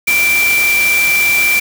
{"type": "tone in noise", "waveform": "sine", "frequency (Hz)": 2349, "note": "D7", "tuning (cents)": 0, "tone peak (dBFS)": -10, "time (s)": [0.07, 1.6], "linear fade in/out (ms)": 10, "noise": "white", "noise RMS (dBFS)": -19, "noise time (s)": [0.07, 1.6], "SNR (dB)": 6, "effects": []}